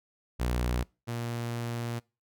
sawtooth tone pair in turn, 60.8 / 118.07 Hz, B1 / A#2, -26 / +23 cents, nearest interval major seventh, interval 1149 cents, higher second, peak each -23 / -28 dBFS, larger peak first, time 0.39-0.84 / 1.07-2 s, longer second, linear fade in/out 20 ms, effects noise-tail reverb RT60 0.3 s tail -25 dB re dry

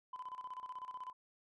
sine tone with tremolo, 1011 Hz, B5, 40 cents sharp, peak -40 dBFS, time 0.13-1.13 s, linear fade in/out 5 ms, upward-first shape square, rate 16 Hz, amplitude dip 75%, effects tanh soft clip ceiling -39 dBFS + resampled to 22050 Hz

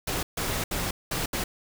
pink noise bursts at uneven times, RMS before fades -29 dBFS, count 5, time 0.07-0.23 / 0.37-0.64 / 0.71-0.91 / 1.11-1.26 / 1.33-1.44 s, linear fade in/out 5 ms, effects none

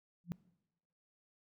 sine tone with exponential growth, 172.9 Hz, F3, 17 cents flat, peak -31 dBFS, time 0.24-0.32 s, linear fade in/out 0 ms, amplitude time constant 16 ms, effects noise-tail reverb RT60 0.9 s tail -21 dB re dry

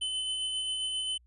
square tone with tremolo, 3037 Hz, F#7, 44 cents sharp, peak -30 dBFS, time 0.01-1.18 s, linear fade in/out 10 ms, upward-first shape sine, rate 7.5 Hz, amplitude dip 25%, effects added 60 Hz sine -59 dBFS peak until 1.26 s + resampled to 24000 Hz

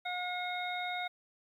harmonic tone with a mistuned harmonic, 720 Hz, F#5, 47 cents flat, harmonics 1 / 2 / 3 / 5, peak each -37 / -43 / -39 / -42 dBFS, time 0.05-1.08 s, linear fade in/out 10 ms, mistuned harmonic 5, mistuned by +56 cents, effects 11-bit

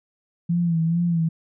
sine tone with vibrato, 168 Hz, E3, 33 cents sharp, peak -18 dBFS, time 0.49-1.29 s, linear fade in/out 10 ms, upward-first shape sine, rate 2.3 Hz, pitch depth 59 cents each way, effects none

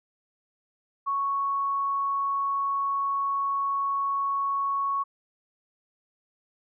sine tone, 1108.7 Hz, C#6, in tune, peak -24 dBFS, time 1.06-5.04 s, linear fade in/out 20 ms, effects none

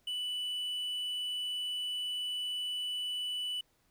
triangle tone with quantisation, 2973 Hz, F#7, 8 cents sharp, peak -32 dBFS, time 0.07-3.61 s, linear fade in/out 5 ms, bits 10, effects pink hiss -72 dBFS RMS until 3.9 s

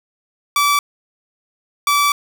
sawtooth tone bursts at uneven times, 1155 Hz, D6, 29 cents flat, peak -9 dBFS, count 2, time 0.56-0.79 / 1.87-2.12 s, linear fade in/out 2 ms, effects none

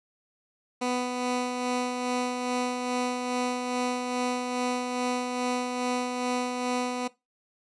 15% pulse tone with tremolo, 248.6 Hz, B3, 12 cents sharp, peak -19 dBFS, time 0.81-7.08 s, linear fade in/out 10 ms, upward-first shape sine, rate 2.4 Hz, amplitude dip 40%, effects noise-tail reverb RT60 0.2 s tail -18 dB re dry + resampled to 22050 Hz

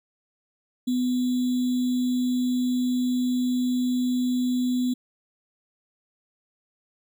sine tone with sample-and-hold, 250 Hz, B3, 21 cents sharp, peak -21 dBFS, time 0.87-4.94 s, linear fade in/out 10 ms, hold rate 3675 Hz, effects none

